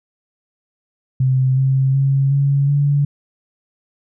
sine tone with pitch steps, 130.5 / 133.55 / 136.67 / 139.87 / 143.14 Hz, C3 / C3 / C#3 / C#3 / D3, -4 / +36 / -24 / +16 / -44 cents, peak -12 dBFS, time 1.2-3.05 s, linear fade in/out 5 ms, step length 370 ms, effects none

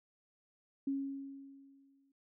sine tone with exponential decay, 274.6 Hz, C#4, 16 cents flat, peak -31 dBFS, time 0.87-2.12 s, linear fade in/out 5 ms, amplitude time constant 270 ms, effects none

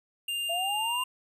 square tone, 2801 Hz, F7, 4 cents sharp, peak -30 dBFS, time 0.28-1.04 s, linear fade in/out 5 ms
sine linear sweep, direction up, 659.3 to 1033 Hz, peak -30 dBFS, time 0.49-1.04 s, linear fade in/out 10 ms
effects resampled to 32000 Hz

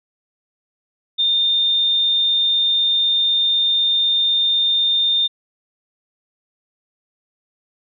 sine tone, 3624 Hz, A#7, 50 cents flat, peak -14 dBFS, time 1.18-5.28 s, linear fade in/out 20 ms, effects none

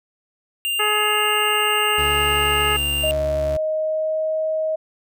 square tone, 2794 Hz, F7, in tune, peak -21 dBFS, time 0.65-3.11 s, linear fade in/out 0 ms
harmonic tone, 422.2 Hz, G#4, 29 cents sharp, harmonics 1 / 2 / 3 / 4 / 5 / 6 / 7, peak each -25 / -26 / -23 / -27 / -27 / -33 / -33 dBFS, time 0.79-2.77 s, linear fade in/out 10 ms
35% pulse tone with vibrato, 72 Hz, D2, 34 cents flat, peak -24 dBFS, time 1.98-3.57 s, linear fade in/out 5 ms, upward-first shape triangle, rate 18 Hz, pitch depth 44 cents each way
sine tone with pitch glide, 625 to 630.4 Hz, D#5 to D#5, +8 to +23 cents, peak -19 dBFS, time 3.03-4.76 s, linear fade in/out 10 ms, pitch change +15 cents, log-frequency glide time 3.75-4.34 s
effects none

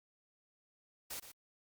white noise with echo, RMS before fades -43 dBFS, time 1.1-1.2 s, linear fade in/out 10 ms, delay 120 ms, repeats 1, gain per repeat -10 dB, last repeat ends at 1.32 s, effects Opus 48 kbps

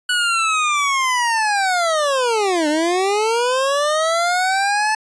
25% pulse linear two-way sweep, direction down then up, 1480 to 293.7 to 874 Hz, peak -12 dBFS, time 0.09-4.95 s, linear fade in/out 5 ms, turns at 2.68 s, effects resampled to 22050 Hz

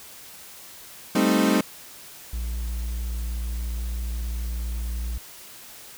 35% pulse chord, A half-diminished seventh, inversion third, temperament equal, 196 / 220 / 261.6 / 311.1 Hz, G3 / A3 / C4 / Eb4, 0 / 0 / 0 / 0 cents, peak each -22 dBFS, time 1.15-1.61 s, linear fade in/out 5 ms
triangle tone, 58.4 Hz, A#1, 4 cents sharp, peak -24 dBFS, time 2.33-5.18 s, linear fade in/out 5 ms
effects white hiss -44 dBFS RMS until 5.97 s

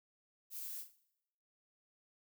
violet noise with echo, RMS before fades -45 dBFS, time 0.5-0.85 s, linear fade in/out 50 ms, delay 39 ms, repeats 3, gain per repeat -9 dB, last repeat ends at 0.967 s, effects noise-tail reverb RT60 0.8 s tail -18 dB re dry

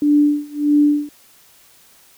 sine tone with tremolo, 293.7 Hz, D4, in tune, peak -9 dBFS, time 0.02-1.09 s, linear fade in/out 2 ms, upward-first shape sine, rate 1.6 Hz, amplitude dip 95%, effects white hiss -50 dBFS RMS until 2.17 s

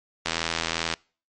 click train, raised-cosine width 0.2 ms, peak -7 dBFS, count 57, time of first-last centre 0.26-0.938 s, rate 82.6 Hz, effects noise-tail reverb RT60 0.4 s tail -26 dB re dry + MP3 48 kbps

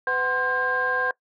sine tone cluster, 504 / 747 / 1045 / 1602 Hz, B4 / F#5 / C6 / G6, +35 / +16 / -2 / +37 cents, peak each -28 / -31 / -28 / -23 dBFS, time 0.07-1.11 s, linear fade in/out 2 ms, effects noise-tail reverb RT60 0.1 s tail -21 dB re dry + tanh soft clip ceiling -13 dBFS

